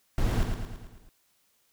brown noise with echo, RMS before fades -24 dBFS, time 0.18-0.43 s, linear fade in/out 0 ms, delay 110 ms, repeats 6, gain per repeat -5 dB, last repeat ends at 1.09 s, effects white hiss -69 dBFS RMS until 1.72 s

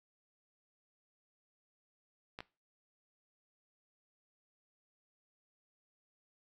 clicks, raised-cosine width 0.3 ms, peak -27 dBFS, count 2, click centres 2.389 / 2.405 s, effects noise-tail reverb RT60 0.3 s tail -20 dB re dry

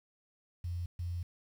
sine tone bursts at uneven times, 87.31 Hz, F2, in tune, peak -34 dBFS, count 2, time 0.64-0.86 / 0.99-1.23 s, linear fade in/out 5 ms, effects 10-bit

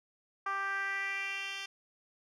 10% pulse tone with band-pass filter sweep, 392.8 Hz, G4, 4 cents sharp, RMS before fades -36 dBFS, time 0.46-1.66 s, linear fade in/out 5 ms, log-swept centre 1200 to 3600 Hz, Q 3.2, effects none

